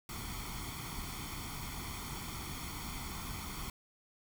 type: noise with comb filter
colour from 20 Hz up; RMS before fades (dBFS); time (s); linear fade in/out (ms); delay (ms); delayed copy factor
pink; -42; 0.09-3.7; 2; 0.9; +0.75
effects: none